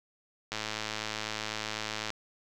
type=click train; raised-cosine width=0.2 ms; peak=-16 dBFS; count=172; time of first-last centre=0.52-2.103 s; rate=108 Hz; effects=none